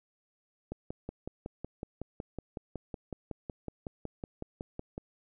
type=click train; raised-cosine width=2 ms; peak=-24 dBFS; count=24; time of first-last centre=0.72-4.979 s; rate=5.4 Hz; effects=none